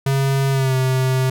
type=tone with pitch glide; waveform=square; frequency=136.3 to 130.3 Hz; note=C#3 to C3; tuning=-29 to -7 cents; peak=-16 dBFS; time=0.06-1.3 s; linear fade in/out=5 ms; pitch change=-78 cents; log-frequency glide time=0.51-0.75 s; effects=none